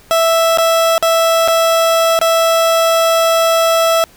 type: tone with dropouts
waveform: 30% pulse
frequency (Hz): 659.3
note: E5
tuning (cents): 0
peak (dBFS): -7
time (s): 0.11-4.04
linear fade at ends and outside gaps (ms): 0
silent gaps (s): 0.574-0.584 / 0.98-1.026 / 1.477-1.483 / 2.19-2.214
effects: pink hiss -45 dBFS RMS until 4.16 s